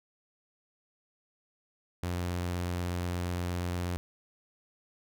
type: tone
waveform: sawtooth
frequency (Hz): 88.4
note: F2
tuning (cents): +22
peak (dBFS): -27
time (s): 2.03-3.97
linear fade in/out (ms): 0
effects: none